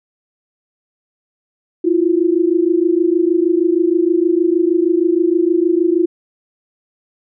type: tone pair together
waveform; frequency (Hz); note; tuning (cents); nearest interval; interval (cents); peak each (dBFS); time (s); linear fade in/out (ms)
sine; 329.8 / 356.2; E4 / F4; +1 / +34; minor second; 133; -14; 1.84-6.06; 10
effects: none